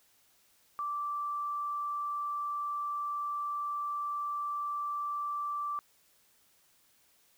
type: tone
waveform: sine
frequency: 1169 Hz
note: D6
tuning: 8 cents flat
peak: -32 dBFS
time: 0.79-5.79 s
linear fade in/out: 0 ms
effects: white hiss -67 dBFS RMS until 7.37 s